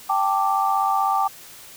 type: chord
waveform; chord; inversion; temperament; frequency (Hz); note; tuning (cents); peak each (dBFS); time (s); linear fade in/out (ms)
sine; G suspended second; none; equal; 784 / 880 / 1174.7; G5 / A5 / D6; 0 / 0 / 0; -21 / -24 / -22; 0.09-1.28; 10
effects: white hiss -43 dBFS RMS until 1.76 s